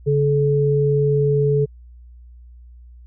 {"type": "tone pair together", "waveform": "sine", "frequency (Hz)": [142.2, 430.6], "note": ["C#3", "A4"], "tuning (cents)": [45, -37], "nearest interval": "octave + perfect fifth", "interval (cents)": 1918, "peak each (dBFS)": -17, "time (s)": [0.06, 1.66], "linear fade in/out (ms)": 20, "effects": ["added 60 Hz sine -40 dBFS peak until 3.06 s"]}